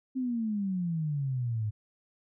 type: exponential sweep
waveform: sine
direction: down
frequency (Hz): 264.9 to 103.8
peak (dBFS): -28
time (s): 0.15-1.71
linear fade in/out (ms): 20
effects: none